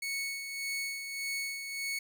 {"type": "tone with tremolo", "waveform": "sawtooth", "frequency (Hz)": 2213, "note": "C#7", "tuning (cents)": -3, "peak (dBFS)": -29, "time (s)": [0.02, 1.99], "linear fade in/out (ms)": 5, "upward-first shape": "sine", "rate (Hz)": 1.7, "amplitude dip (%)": 50, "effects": []}